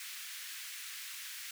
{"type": "high-pass noise", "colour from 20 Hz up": "pink", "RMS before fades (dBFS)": -45, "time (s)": [0, 1.51], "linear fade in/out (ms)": 2, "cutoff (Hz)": 1700, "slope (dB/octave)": 24, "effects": []}